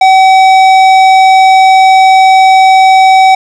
sine tone with tanh clipping, 761 Hz, F#5, 48 cents sharp, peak -3 dBFS, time 0.01-3.35 s, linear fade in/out 5 ms, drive 14 dB, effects none

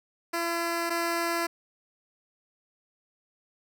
10% pulse tone pair in turn, 338.5 / 338.5 Hz, E4 / E4, +46 / +46 cents, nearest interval unison, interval 0 cents, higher neither, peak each -19 / -18 dBFS, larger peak second, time 0.33-0.9 / 0.9-1.47 s, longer neither, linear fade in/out 10 ms, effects none

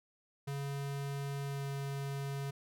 square tone with pitch glide, 140 to 139.03 Hz, C#3 to C#3, +18 to +5 cents, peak -37 dBFS, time 0.47-2.51 s, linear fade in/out 10 ms, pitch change -13 cents, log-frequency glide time 1.45-1.66 s, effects none

